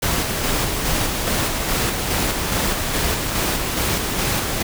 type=noise with tremolo; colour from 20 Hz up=pink; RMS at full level=-20 dBFS; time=0.02-4.63 s; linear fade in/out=10 ms; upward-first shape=square; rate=2.4 Hz; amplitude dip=30%; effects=none

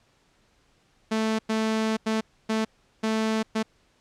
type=tone bursts at uneven times; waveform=sawtooth; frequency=220 Hz; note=A3; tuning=in tune; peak=-19 dBFS; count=6; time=1.11-1.39 / 1.49-1.97 / 2.06-2.21 / 2.49-2.65 / 3.03-3.43 / 3.55-3.63 s; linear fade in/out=10 ms; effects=pink hiss -64 dBFS RMS until 4 s + low-pass 7000 Hz 12 dB/octave

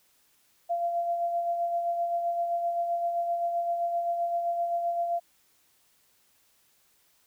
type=tone with tremolo; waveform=sine; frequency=688 Hz; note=F5; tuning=26 cents flat; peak=-24 dBFS; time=0.69-5.2 s; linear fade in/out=20 ms; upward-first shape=sine; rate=7.7 Hz; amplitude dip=40%; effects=white hiss -66 dBFS RMS until 7.26 s

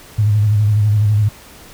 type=tone with vibrato; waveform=sine; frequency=105.2 Hz; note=G#2; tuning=23 cents sharp; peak=-10 dBFS; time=0.18-1.29 s; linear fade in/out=10 ms; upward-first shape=square; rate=12 Hz; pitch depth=41 cents each way; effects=pink hiss -40 dBFS RMS until 1.73 s

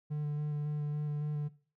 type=tone with vibrato; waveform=triangle; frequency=148.7 Hz; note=D3; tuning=22 cents sharp; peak=-30 dBFS; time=0.1-1.49 s; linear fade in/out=20 ms; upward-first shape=square; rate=3.6 Hz; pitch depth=12 cents each way; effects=noise-tail reverb RT60 0.4 s tail -18 dB re dry

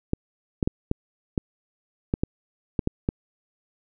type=clicks; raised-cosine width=3 ms; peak=-9 dBFS; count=10; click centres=0.134 / 0.628 / 0.675 / 0.914 / 1.378 / 2.139 / 2.235 / 2.792 / 2.874 / 3.089 s; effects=none

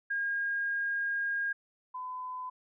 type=tone pair in turn; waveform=sine; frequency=1623 / 1010.7 Hz; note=G#6 / B5; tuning=-40 / +40 cents; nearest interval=minor sixth; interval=820 cents; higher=first; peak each=-29 / -36 dBFS; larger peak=first; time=0.1-1.53 / 1.94-2.5 s; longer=first; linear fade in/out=10 ms; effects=none

